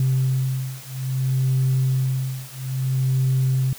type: beating tone pair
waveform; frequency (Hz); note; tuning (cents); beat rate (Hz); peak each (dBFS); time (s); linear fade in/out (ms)
sine; 130.81 / 131.41; C3 / C3; 0 / +8; 0.6; -21; 0-3.73; 2
effects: tanh soft clip ceiling -13 dBFS + white hiss -41 dBFS RMS until 3.78 s